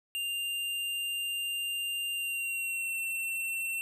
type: tone with pitch glide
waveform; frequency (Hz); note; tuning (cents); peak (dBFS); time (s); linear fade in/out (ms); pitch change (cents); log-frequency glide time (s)
square; 2794 to 2704; F7 to E7; 0 to +43; -32; 0.15-3.81; 0; -57; 2.12-2.96
effects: none